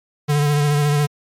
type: tone with vibrato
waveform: square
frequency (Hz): 146.5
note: D3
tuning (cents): -4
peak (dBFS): -15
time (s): 0.28-1.07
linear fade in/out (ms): 20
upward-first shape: sine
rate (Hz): 14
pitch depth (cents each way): 28
effects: MP3 64 kbps